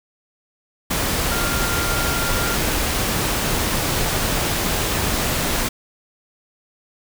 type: tone in noise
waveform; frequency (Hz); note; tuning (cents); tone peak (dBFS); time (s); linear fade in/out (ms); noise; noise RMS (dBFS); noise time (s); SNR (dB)
sine; 1395; F6; -2; -26; 1.31-2.55; 10; pink; -21; 0.9-5.69; -8
effects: none